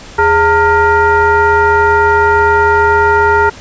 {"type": "tone with frequency modulation", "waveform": "sine", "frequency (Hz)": 909, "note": "A#5", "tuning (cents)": -44, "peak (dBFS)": -6, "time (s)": [0.18, 3.5], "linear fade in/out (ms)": 10, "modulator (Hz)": 496, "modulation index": 1.3, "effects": ["pink hiss -33 dBFS RMS until 3.6 s", "resampled to 16000 Hz"]}